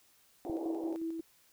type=band-pass noise; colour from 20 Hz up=pink; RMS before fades=-42 dBFS; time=0.45-0.96 s; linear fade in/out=0 ms; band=300 to 790 Hz; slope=48 dB/octave
type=tone with tremolo; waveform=sine; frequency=327.7 Hz; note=E4; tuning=10 cents flat; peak=-33 dBFS; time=0.48-1.21 s; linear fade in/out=10 ms; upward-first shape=square; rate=5.6 Hz; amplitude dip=35%
type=click; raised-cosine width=5 ms; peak=-35 dBFS; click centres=0.498 s
effects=white hiss -66 dBFS RMS until 1.52 s